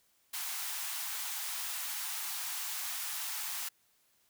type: high-pass noise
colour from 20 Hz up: white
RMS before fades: -38 dBFS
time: 0.33-3.69 s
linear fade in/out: 10 ms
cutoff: 740 Hz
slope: 48 dB/octave
effects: white hiss -71 dBFS RMS until 4.29 s